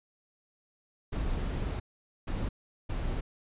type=noise bursts at uneven times; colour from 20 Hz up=brown; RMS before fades=-32 dBFS; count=3; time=1.12-1.8 / 2.27-2.49 / 2.89-3.21 s; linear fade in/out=10 ms; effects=resampled to 8000 Hz